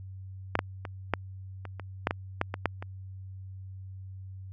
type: clicks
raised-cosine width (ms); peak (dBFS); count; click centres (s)
0.5; -8 / -10 / -21 / -9 / -25 / -24 / -9 / -13 / -10 / -17 / -9 / -23; 12; 0.554 / 0.591 / 0.852 / 1.137 / 1.653 / 1.797 / 2.071 / 2.109 / 2.414 / 2.541 / 2.657 / 2.825
effects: added 95 Hz sine -40 dBFS peak until 4.52 s